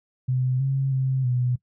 sine tone with pitch steps, 128.1 / 135.3 / 131.9 / 124.4 Hz, C3 / C#3 / C3 / B2, -36 / -42 / +14 / +13 cents, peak -20 dBFS, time 0.28-1.56 s, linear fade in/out 10 ms, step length 320 ms, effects noise-tail reverb RT60 0.1 s tail -19 dB re dry

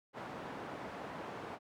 white band-pass noise, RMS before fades -45 dBFS, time 0.13-1.59 s, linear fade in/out 50 ms, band 120 to 1000 Hz, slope 12 dB/octave, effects none

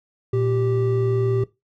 triangle tone pair together, 116.92 / 390 Hz, A#2 / G4, +6 / -9 cents, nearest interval octave + major sixth, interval 2085 cents, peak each -19 dBFS, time 0.33-1.44 s, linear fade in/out 5 ms, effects noise-tail reverb RT60 0.2 s tail -18 dB re dry

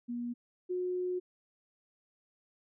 sine tone pair in turn, 240.1 / 362.7 Hz, B3 / F#4, -49 / -34 cents, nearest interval perfect fifth, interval 715 cents, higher second, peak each -34 / -31 dBFS, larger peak second, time 0.08-0.34 / 0.69-1.2 s, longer second, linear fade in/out 20 ms, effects none

